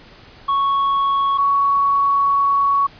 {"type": "tone pair in turn", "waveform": ["triangle", "sine"], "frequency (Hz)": [1108.7, 1117.7], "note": ["C#6", "C#6"], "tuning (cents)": [0, 14], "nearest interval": "unison", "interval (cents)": 14, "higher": "second", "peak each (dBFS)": -13, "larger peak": "neither", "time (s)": [[0.48, 1.38], [1.38, 2.87]], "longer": "second", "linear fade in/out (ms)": 10, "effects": ["pink hiss -44 dBFS RMS until 2.99 s", "resampled to 11025 Hz"]}